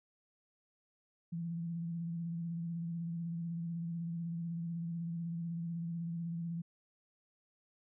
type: tone with vibrato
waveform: sine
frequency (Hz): 168.3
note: E3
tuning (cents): +36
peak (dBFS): -36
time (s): 1.32-6.62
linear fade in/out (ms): 10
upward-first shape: square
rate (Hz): 16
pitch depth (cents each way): 26
effects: none